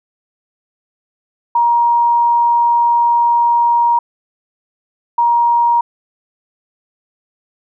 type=tone bursts at uneven times; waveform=sine; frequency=945 Hz; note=A#5; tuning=23 cents sharp; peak=-9 dBFS; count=2; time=1.55-3.99 / 5.18-5.81 s; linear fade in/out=5 ms; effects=none